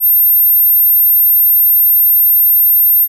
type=tone; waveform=sine; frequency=13210 Hz; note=G#9; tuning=10 cents flat; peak=-6 dBFS; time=0-3.08 s; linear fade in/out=50 ms; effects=none